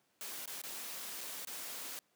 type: noise with dropouts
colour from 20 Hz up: white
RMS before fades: -44 dBFS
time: 0.21-1.99 s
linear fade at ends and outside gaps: 0 ms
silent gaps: 0.457-0.476 / 0.616-0.637 / 1.208-1.212 / 1.45-1.472 s
effects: pink hiss -75 dBFS RMS until 2.15 s + high-pass 200 Hz 12 dB/octave